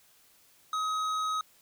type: tone with hard clipping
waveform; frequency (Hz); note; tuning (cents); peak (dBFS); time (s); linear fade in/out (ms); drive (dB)
sine; 1267; D#6; +31; -30; 0.73-1.41; 2; 10
effects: white hiss -62 dBFS RMS until 1.61 s